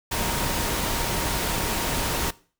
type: tone in noise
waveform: sine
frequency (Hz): 932.3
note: A#5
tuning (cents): 0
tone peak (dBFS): -35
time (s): 0.11-2.31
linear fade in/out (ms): 10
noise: pink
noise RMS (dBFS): -26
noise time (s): 0.11-2.31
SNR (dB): -12
effects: noise-tail reverb RT60 0.4 s tail -20 dB re dry